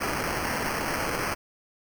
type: noise with sample-and-hold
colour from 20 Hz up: blue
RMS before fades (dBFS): -29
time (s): 0-1.35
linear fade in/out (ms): 20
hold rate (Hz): 3675
effects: none